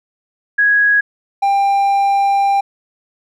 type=tone pair in turn; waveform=sine / triangle; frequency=1661.2 / 794.5 Hz; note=G#6 / G5; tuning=0 / +23 cents; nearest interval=octave + minor second; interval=1277 cents; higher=first; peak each=-9 dBFS; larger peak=neither; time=0.58-1.01 / 1.42-2.61 s; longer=second; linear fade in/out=10 ms; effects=none